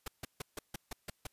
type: noise bursts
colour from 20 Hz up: pink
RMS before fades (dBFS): -40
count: 8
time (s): 0.06-1.27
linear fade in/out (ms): 5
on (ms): 20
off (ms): 150
effects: white hiss -75 dBFS RMS until 1.32 s + resampled to 32000 Hz